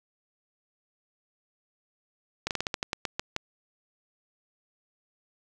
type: slowing click train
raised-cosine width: 0.2 ms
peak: -11 dBFS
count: 11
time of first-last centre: 2.47-3.364 s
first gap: 38 ms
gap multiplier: 1.18
effects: none